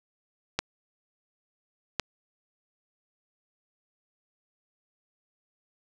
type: clicks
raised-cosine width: 0.2 ms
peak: -8 dBFS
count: 2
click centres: 0.59 / 1.997 s
effects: none